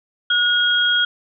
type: tone pair together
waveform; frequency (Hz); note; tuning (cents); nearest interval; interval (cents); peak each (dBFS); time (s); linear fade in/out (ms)
sine; 1447 / 3275; F#6 / G#7; -39 / -25; octave + major second; 1414; -17 / -17; 0.3-1.05; 5
effects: none